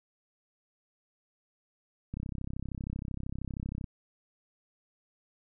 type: click train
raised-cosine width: 5 ms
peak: -24 dBFS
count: 57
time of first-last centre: 2.14-3.842 s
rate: 32.9 Hz
effects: none